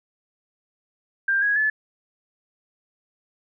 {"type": "tone with pitch steps", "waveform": "sine", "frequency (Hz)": [1589, 1657.4, 1728.8], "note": ["G6", "G#6", "A6"], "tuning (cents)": [23, -4, -31], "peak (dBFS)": -18, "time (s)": [1.28, 1.7], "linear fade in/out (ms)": 5, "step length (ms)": 140, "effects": []}